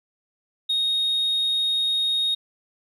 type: tone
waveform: sine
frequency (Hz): 3729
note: A#7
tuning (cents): 0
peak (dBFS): -18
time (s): 0.69-2.35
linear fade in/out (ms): 10
effects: tanh soft clip ceiling -18 dBFS + 10-bit